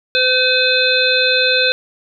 harmonic tone, 510 Hz, C5, 44 cents flat, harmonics 1 / 3 / 5 / 7 / 8, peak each -18 / -18 / -18 / -18 / -18 dBFS, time 0.15-1.72 s, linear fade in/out 0 ms, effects none

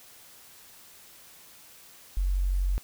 sine tone, 46.25 Hz, F#1, in tune, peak -23 dBFS, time 2.17-2.78 s, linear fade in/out 0 ms, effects white hiss -52 dBFS RMS until 2.83 s

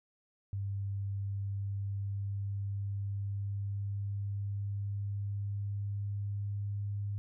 sine tone with pitch glide, 99.2 to 101.52 Hz, G2 to G#2, +21 to -39 cents, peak -33 dBFS, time 0.53-7.18 s, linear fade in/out 0 ms, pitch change +40 cents, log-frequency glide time 1.15-6.94 s, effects none

